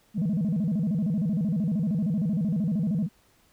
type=tone with vibrato; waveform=sine; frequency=185 Hz; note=F#3; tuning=in tune; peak=-21 dBFS; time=0.14-3.09 s; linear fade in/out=50 ms; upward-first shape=square; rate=13 Hz; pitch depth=240 cents each way; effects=tanh soft clip ceiling -21 dBFS + pink hiss -63 dBFS RMS until 3.52 s